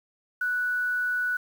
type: tone with quantisation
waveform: sine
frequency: 1480 Hz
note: F#6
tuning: in tune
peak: -24 dBFS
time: 0.41-1.37 s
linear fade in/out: 5 ms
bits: 8
effects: none